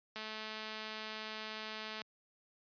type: click train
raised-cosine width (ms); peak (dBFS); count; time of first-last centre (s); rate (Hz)
0.2; -26; 404; 0.16-2.017; 217
effects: high-pass 100 Hz 12 dB/octave + resampled to 11025 Hz